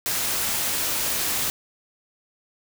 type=noise; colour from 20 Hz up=white; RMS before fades=-25 dBFS; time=0.06-1.5 s; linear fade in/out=0 ms; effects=none